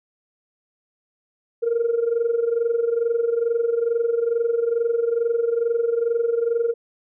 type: tone with amplitude modulation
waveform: sine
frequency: 466.2 Hz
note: A#4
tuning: in tune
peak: -14 dBFS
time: 1.62-6.74 s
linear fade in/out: 20 ms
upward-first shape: sine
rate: 22.3 Hz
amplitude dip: 75%
effects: tanh soft clip ceiling -13 dBFS